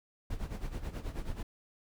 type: noise with tremolo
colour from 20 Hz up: brown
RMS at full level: -35 dBFS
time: 0.3-1.43 s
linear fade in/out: 5 ms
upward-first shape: sine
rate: 9.3 Hz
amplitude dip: 75%
effects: none